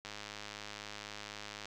click train, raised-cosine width 0.2 ms, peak -26 dBFS, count 168, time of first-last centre 0.05-1.656 s, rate 104 Hz, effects none

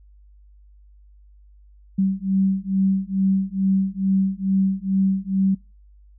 sine beating tone pair, 191.4 / 193.7 Hz, G3 / G3, -41 / -20 cents, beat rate 2.3 Hz, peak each -21 dBFS, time 1.98-5.55 s, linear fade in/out 10 ms, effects noise-tail reverb RT60 0.3 s tail -26 dB re dry + added 50 Hz sine -47 dBFS peak until 6.18 s

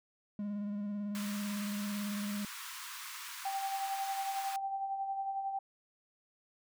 triangle tone with vibrato, 205.2 Hz, G#3, 21 cents flat, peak -33 dBFS, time 0.39-2.45 s, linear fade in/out 2 ms, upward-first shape square, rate 18 Hz, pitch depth 22 cents each way
pink high-pass noise, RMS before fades -45 dBFS, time 1.15-4.56 s, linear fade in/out 0 ms, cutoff 950 Hz, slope 96 dB/octave
sine tone with tremolo, 782 Hz, G5, 4 cents flat, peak -32 dBFS, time 3.45-5.59 s, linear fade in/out 5 ms, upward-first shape sine, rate 11 Hz, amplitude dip 45%
effects none

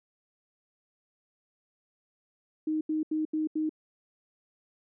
sine tone bursts, 311.1 Hz, D#4, in tune, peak -26 dBFS, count 5, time 2.67-3.694 s, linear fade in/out 5 ms, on 140 ms, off 81 ms, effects none

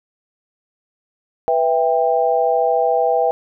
sine chord, E minor, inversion second, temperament equal with one note detuned, 493.9 / 659.3 / 792.6 Hz, B4 / E5 / G5, 0 / 0 / +19 cents, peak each -18 dBFS, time 1.48-3.31 s, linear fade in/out 0 ms, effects none

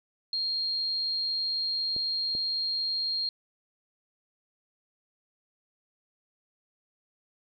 sine tone, 4226 Hz, C8, 16 cents sharp, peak -27 dBFS, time 0.33-3.29 s, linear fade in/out 2 ms
clicks, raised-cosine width 2 ms, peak -29 dBFS, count 2, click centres 1.964 / 2.351 s
effects none

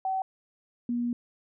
sine tone pair in turn, 762 / 240 Hz, G5 / B3, -49 / -49 cents, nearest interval octave + minor sixth, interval 2000 cents, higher first, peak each -26 dBFS, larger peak neither, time 0.05-0.22 / 0.89-1.13 s, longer second, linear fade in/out 2 ms, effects none

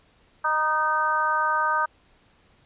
harmonic tone with a mistuned harmonic, 308.1 Hz, D#4, 17 cents flat, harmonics 2 / 3 / 4 / 5, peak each -33 / -25 / -24 / -26 dBFS, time 0.44-1.86 s, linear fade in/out 10 ms, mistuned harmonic 3, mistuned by +27 cents, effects pink hiss -60 dBFS RMS until 2.65 s + resampled to 8000 Hz

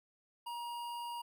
square tone with notch filter, 949 Hz, A#5, 31 cents sharp, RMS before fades -42 dBFS, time 0.46-1.22 s, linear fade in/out 10 ms, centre 6800 Hz, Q 1.9, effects none

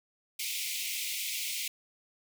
pink high-pass noise, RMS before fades -35 dBFS, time 0.39-1.68 s, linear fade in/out 5 ms, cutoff 2100 Hz, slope 96 dB/octave, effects none

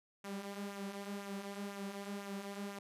sawtooth tone with flanger, 199.8 Hz, G3, 33 cents sharp, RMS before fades -44 dBFS, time 0.24-2.79 s, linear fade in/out 5 ms, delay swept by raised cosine 0.21 to 5.81 ms, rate 2 Hz, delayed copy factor -0.55, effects resampled to 32000 Hz

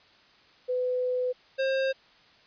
sine / square tone pair in turn, 502 / 533.1 Hz, B4 / C5, +28 / +32 cents, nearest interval minor second, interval 104 cents, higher second, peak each -25 dBFS, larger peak neither, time 0.68-1.33 / 1.58-1.93 s, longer first, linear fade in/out 20 ms, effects white hiss -58 dBFS RMS until 2.46 s + resampled to 11025 Hz

